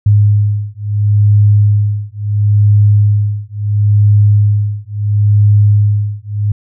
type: beating tone pair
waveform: sine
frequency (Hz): 103.3 / 104.03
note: G#2 / G#2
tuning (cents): -9 / +3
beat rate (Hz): 0.73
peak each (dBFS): -10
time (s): 0.06-6.52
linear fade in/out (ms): 5
effects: none